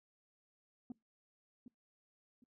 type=tone with echo; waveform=sine; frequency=245.1 Hz; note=B3; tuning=13 cents flat; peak=-39 dBFS; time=0.9-0.92 s; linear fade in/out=2 ms; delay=760 ms; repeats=2; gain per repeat=-11 dB; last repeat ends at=2.44 s; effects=noise-tail reverb RT60 0.2 s tail -24 dB re dry + tanh soft clip ceiling -41 dBFS